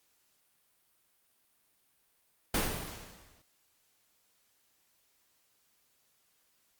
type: noise with exponential decay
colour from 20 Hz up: pink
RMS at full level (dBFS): -27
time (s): 2.54-3.42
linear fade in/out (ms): 5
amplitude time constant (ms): 190
effects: white hiss -72 dBFS RMS until 6.79 s + Opus 48 kbps